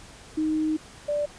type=tone pair in turn; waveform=sine; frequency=311.1 / 587.3 Hz; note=D#4 / D5; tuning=0 / 0 cents; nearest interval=major seventh; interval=1100 cents; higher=second; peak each=-22 / -23 dBFS; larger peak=first; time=0.37-0.77 / 1.08-1.26 s; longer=first; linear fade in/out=10 ms; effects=pink hiss -47 dBFS RMS until 1.38 s + resampled to 22050 Hz